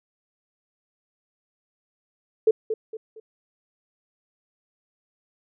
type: tone with echo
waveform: sine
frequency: 440 Hz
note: A4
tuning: in tune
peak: -13 dBFS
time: 2.47-2.51 s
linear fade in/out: 5 ms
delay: 230 ms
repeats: 3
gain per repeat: -9 dB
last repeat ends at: 3.2 s
effects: none

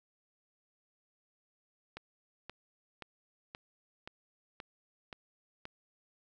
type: click train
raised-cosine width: 0.3 ms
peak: -27 dBFS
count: 8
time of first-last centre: 1.97-5.654 s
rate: 1.9 Hz
effects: none

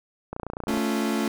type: click train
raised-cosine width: 1 ms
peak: -18 dBFS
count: 14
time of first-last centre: 0.33-0.774 s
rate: 29.3 Hz
type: chord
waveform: 40% pulse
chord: A augmented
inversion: none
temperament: equal with one note detuned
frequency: 220 / 278.8 / 349.2 Hz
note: A3 / C#4 / E#4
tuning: 0 / +10 / 0 cents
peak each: -25 / -28 / -29 dBFS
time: 0.68-1.28 s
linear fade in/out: 2 ms
effects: none

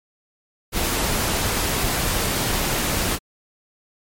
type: noise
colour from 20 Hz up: pink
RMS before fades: -22 dBFS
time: 0.72-3.19 s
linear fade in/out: 50 ms
effects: MP3 64 kbps

